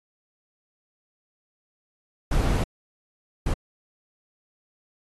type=noise bursts at uneven times; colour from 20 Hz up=brown; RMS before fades=-22 dBFS; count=2; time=2.31-2.64 / 3.46-3.54 s; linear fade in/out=5 ms; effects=AAC 32 kbps